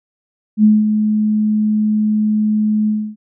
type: tone with ADSR envelope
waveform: sine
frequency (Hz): 213.4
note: G#3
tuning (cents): +47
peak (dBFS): -5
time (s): 0.57-3.16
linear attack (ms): 69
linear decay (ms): 200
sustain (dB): -7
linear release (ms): 280
effects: none